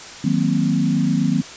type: chord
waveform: sine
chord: C half-diminished seventh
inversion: first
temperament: equal with one note detuned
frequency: 157.28 / 185 / 233.1 / 261.6 Hz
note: Eb3 / Gb3 / Bb3 / C4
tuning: +19 / 0 / 0 / 0 cents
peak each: -21 dBFS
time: 0.24-1.42 s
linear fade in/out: 5 ms
effects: white hiss -36 dBFS RMS until 1.56 s + resampled to 16000 Hz